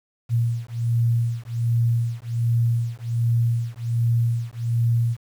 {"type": "beating tone pair", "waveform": "sine", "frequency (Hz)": [116.54, 117.84], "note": ["A#2", "A#2"], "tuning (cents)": [0, 19], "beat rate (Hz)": 1.3, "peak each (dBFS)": -22, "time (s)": [0.29, 5.17], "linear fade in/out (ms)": 50, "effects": ["8-bit"]}